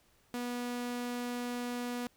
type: tone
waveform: sawtooth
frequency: 243.6 Hz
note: B3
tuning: 24 cents flat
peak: -31 dBFS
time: 0.34-2.07 s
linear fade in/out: 0 ms
effects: pink hiss -68 dBFS RMS until 2.16 s